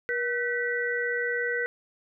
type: tone cluster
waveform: sine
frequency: 479.4 / 1514 / 1951 Hz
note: A#4 / F#6 / B6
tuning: +48 / +39 / -22 cents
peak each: -30 dBFS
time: 0.09-1.66 s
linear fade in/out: 0 ms
effects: none